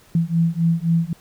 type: beating tone pair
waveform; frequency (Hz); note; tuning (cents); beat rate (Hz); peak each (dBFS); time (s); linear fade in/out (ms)
sine; 164.81 / 168.61; E3 / E3; 0 / +39; 3.8; -19; 0.15-1.13; 2
effects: pink hiss -52 dBFS RMS until 1.2 s